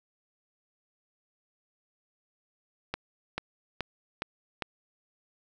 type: accelerating click train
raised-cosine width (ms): 0.3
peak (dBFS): -15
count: 5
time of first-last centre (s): 2.94-4.622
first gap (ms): 440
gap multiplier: 0.97
effects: none